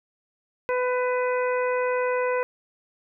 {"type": "harmonic tone", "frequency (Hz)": 499.9, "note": "B4", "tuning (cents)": 21, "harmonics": [1, 2, 3, 4, 5], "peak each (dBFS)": [-23, -29, -33, -35, -37], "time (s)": [0.69, 2.43], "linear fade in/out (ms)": 0, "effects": []}